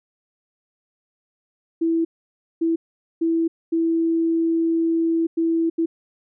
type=tone bursts at uneven times; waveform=sine; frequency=329.6 Hz; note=E4; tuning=in tune; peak=-17 dBFS; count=6; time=1.81-2.05 / 2.61-2.76 / 3.21-3.48 / 3.72-5.27 / 5.37-5.7 / 5.78-5.86 s; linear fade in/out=10 ms; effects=none